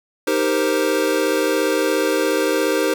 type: chord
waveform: square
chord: C minor seventh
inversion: first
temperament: equal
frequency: 311.1 / 392 / 466.2 / 523.3 Hz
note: Eb4 / G4 / Bb4 / C5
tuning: 0 / 0 / 0 / 0 cents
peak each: -23 dBFS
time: 0.27-2.94 s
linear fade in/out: 5 ms
effects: 9-bit